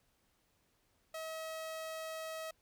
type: tone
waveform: sawtooth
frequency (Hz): 640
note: D#5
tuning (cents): +49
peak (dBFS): -37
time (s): 1.14-2.51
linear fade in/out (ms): 5
effects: pink hiss -75 dBFS RMS until 2.61 s